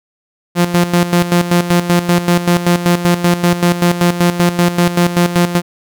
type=tone with tremolo; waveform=sawtooth; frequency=174.61 Hz; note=F3; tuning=in tune; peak=-4 dBFS; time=0.55-5.62 s; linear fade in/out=50 ms; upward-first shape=square; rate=5.2 Hz; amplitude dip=70%; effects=none